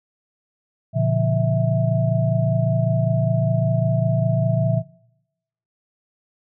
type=tone cluster; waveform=sine; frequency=118.2 / 143.4 / 172.8 / 653 Hz; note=A#2 / D3 / F3 / E5; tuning=+24 / -41 / -18 / -17 cents; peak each=-20 / -21 / -24 / -24 dBFS; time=0.93-4.83 s; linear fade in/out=50 ms; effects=noise-tail reverb RT60 0.9 s tail -23 dB re dry